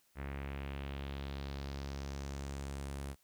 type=tone with low-pass filter sweep; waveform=sawtooth; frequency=69.3 Hz; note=C#2; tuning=in tune; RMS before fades=-42 dBFS; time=0.15-3.16 s; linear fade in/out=50 ms; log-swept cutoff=2000 to 11000 Hz; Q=2.2; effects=white hiss -72 dBFS RMS until 3.23 s